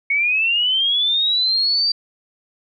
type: linear sweep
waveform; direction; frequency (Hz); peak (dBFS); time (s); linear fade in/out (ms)
sine; up; 2204 to 4699; -15; 0.1-1.92; 5
effects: none